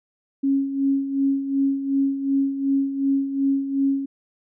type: tone with tremolo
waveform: sine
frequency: 274.3 Hz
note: C#4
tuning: 18 cents flat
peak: -16 dBFS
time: 0.43-4.06 s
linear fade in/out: 10 ms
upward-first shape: sine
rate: 2.7 Hz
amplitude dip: 65%
effects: none